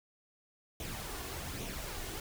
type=noise with flanger; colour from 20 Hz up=pink; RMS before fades=-41 dBFS; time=0.8-2.2 s; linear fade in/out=2 ms; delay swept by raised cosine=0.31 to 2.81 ms; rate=1.2 Hz; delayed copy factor=+0.5; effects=none